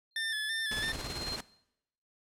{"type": "tone with exponential growth", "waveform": "sine", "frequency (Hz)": 4186, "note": "C8", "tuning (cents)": 0, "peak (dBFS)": -33, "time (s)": [0.11, 1.36], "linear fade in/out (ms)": 2, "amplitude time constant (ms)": 270}
{"type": "tone with vibrato", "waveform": "25% pulse", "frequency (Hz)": 1760, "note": "A6", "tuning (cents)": 0, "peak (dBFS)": -28, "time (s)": [0.16, 0.92], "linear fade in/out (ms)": 2, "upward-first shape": "square", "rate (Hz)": 3, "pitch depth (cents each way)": 35}
{"type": "noise with tremolo", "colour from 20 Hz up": "pink", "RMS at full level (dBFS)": -38, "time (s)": [0.71, 1.41], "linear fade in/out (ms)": 5, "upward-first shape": "square", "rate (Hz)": 18, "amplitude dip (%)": 40}
{"effects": ["noise-tail reverb RT60 0.8 s tail -20 dB re dry", "low-pass 10000 Hz 12 dB/octave"]}